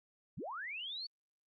sine linear sweep, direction up, 80.4 to 4525 Hz, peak -40 dBFS, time 0.37-1.07 s, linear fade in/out 10 ms, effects Opus 48 kbps

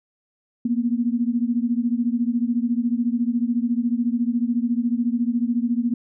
sine beating tone pair, 233.1 / 247.1 Hz, A#3 / B3, 0 / +1 cents, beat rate 14 Hz, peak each -21 / -23 dBFS, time 0.65-5.94 s, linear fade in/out 5 ms, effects none

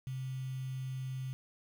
sine tone with quantisation, 130.81 Hz, C3, in tune, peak -36 dBFS, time 0.07-1.33 s, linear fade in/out 0 ms, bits 9, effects none

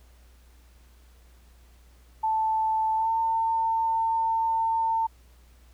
sine tone with pitch glide, 880 to 901.6 Hz, A5 to A5, 0 to +42 cents, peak -22 dBFS, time 2.23-5.07 s, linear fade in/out 10 ms, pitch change +42 cents, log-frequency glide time 2.96-3.1 s, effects added 60 Hz sine -52 dBFS peak until 5.73 s + pink hiss -62 dBFS RMS until 5.73 s

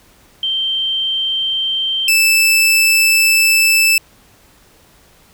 sine / sawtooth tone pair in turn, 3136 / 2636 Hz, G7 / E7, 0 / -1 cents, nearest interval minor third, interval 301 cents, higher first, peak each -15 / -6 dBFS, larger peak second, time 0.43-2.08 / 2.08-3.98 s, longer second, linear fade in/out 2 ms, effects pink hiss -49 dBFS RMS until 5.33 s

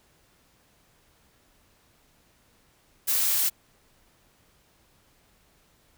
blue noise, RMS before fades -24 dBFS, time 3.07-3.5 s, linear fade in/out 20 ms, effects pink hiss -63 dBFS RMS until 5.97 s

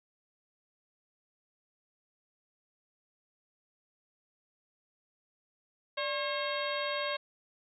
harmonic tone with a mistuned harmonic, 540 Hz, C#5, 45 cents flat, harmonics 1 / 2 / 3 / 4 / 5 / 6 / 7 / 8, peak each -35 / -38 / -40 / -41 / -42 / -43 / -43 / -44 dBFS, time 5.97-7.17 s, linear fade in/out 10 ms, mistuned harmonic 1, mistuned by +140 cents, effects none

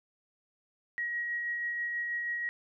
sine tone with tremolo, 1900 Hz, A#6, 33 cents sharp, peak -30 dBFS, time 0.98-2.49 s, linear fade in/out 0 ms, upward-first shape sine, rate 6.2 Hz, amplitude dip 25%, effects none

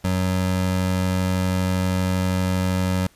square tone pair together, 92.6 / 185.2 Hz, F#2 / F#3, +2 / +2 cents, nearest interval octave, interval 1200 cents, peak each -23 dBFS, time 0.04-3.07 s, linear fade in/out 5 ms, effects pink hiss -56 dBFS RMS until 3.15 s + resampled to 32000 Hz

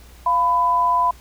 sine tone pair together, 696.8 / 1000 Hz, F5 / B5, -4 / +21 cents, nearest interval tritone, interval 625 cents, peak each -24 / -15 dBFS, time 0.26-1.11 s, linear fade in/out 5 ms, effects added 60 Hz sine -43 dBFS peak until 1.2 s + pink hiss -49 dBFS RMS until 1.2 s

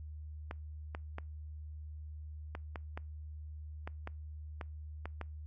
clicks, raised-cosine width 0.5 ms, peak -26 dBFS, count 11, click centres 0.511 / 0.949 / 1.184 / 2.551 / 2.758 / 2.975 / 3.875 / 4.074 / 4.612 / 5.056 / 5.213 s, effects noise-tail reverb RT60 0.3 s tail -26 dB re dry + added 76 Hz sine -43 dBFS peak until 5.46 s

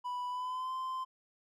triangle tone with pitch glide, 987.8 to 1036.9 Hz, B5 to C6, 0 to -16 cents, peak -33 dBFS, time 0.04-1.05 s, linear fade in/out 20 ms, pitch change +84 cents, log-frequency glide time 0.28-0.73 s, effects none

